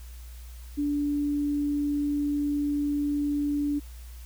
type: tone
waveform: sine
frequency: 290.2 Hz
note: D4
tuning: 21 cents flat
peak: -24 dBFS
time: 0.77-3.8 s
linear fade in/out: 20 ms
effects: added 60 Hz sine -40 dBFS peak until 4.25 s + white hiss -54 dBFS RMS until 4.25 s